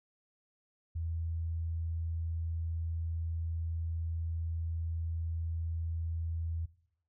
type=tone; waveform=sine; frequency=82.41 Hz; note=E2; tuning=in tune; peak=-33 dBFS; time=0.95-6.66 s; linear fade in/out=10 ms; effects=noise-tail reverb RT60 0.7 s tail -19 dB re dry